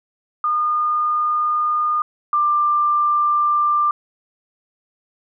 sine tone pair in turn, 1218 / 1187.4 Hz, D#6 / D6, -37 / +19 cents, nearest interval unison, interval 44 cents, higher first, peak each -16 / -14 dBFS, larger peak second, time 0.44-2.02 / 2.33-3.91 s, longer neither, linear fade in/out 2 ms, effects none

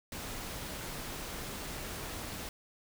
pink noise, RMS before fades -41 dBFS, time 0.12-2.49 s, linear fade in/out 2 ms, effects none

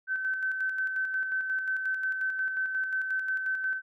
sine tone with tremolo, 1534 Hz, G6, 38 cents flat, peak -26 dBFS, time 0.07-3.82 s, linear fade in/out 50 ms, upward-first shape square, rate 5.6 Hz, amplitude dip 40%, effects none

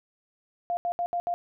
sine tone bursts at uneven times, 698.5 Hz, F5, in tune, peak -25 dBFS, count 5, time 0.7-0.77 / 0.85-0.92 / 0.99-1.06 / 1.13-1.2 / 1.27-1.34 s, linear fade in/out 0 ms, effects none

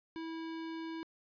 square tone, 326 Hz, E4, 19 cents flat, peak -40 dBFS, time 0.16-1.03 s, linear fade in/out 0 ms, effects resampled to 11025 Hz

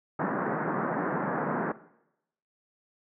pink band-pass noise, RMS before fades -30 dBFS, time 0.19-1.72 s, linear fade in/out 5 ms, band 150 to 1700 Hz, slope 48 dB/octave, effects noise-tail reverb RT60 0.8 s tail -17 dB re dry

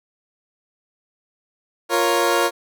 20% pulse chord, Bb minor, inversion second, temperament equal, 349.2 / 466.2 / 554.4 Hz, F4 / Bb4 / Db5, 0 / 0 / 0 cents, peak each -16 dBFS, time 1.89-2.51 s, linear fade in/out 50 ms, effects none

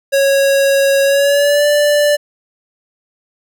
square tone with pitch glide, 551 to 587.1 Hz, C#5 to D5, -11 to -1 cents, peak -10 dBFS, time 0.12-2.17 s, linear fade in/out 20 ms, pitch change +110 cents, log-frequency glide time 1.03-1.66 s, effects none

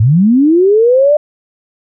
sine linear sweep, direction up, 98.5 to 608 Hz, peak -5 dBFS, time 0-1.17 s, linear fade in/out 5 ms, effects none

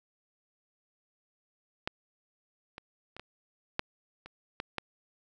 clicks, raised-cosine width 0.3 ms, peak -15 / -26 / -29 / -26 / -12 / -30 / -18 / -16 dBFS, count 8, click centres 1.875 / 2.781 / 3.166 / 3.196 / 3.794 / 4.26 / 4.601 / 4.783 s, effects none

